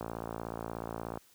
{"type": "click train", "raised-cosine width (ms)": 1, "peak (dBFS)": -23, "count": 67, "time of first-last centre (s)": [0.01, 1.174], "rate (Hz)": 56.7, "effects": ["white hiss -63 dBFS RMS until 1.34 s", "high-pass 60 Hz 12 dB/octave"]}